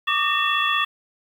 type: tone cluster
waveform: sine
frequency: 1147 / 1203 / 1827 / 2687 / 3386 Hz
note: D6 / D6 / A#6 / E7 / G#7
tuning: -41 / +41 / -35 / +33 / +33 cents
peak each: -25 dBFS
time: 0.07-0.85 s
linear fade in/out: 10 ms
effects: 8-bit